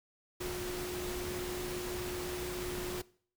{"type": "tone in noise", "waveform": "sine", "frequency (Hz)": 360, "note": "F#4", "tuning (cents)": -47, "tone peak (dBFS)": -38, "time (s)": [0.4, 3.02], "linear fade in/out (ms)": 10, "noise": "pink", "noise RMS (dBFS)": -41, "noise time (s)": [0.4, 3.02], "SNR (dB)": 0, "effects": ["noise-tail reverb RT60 0.5 s tail -21 dB re dry"]}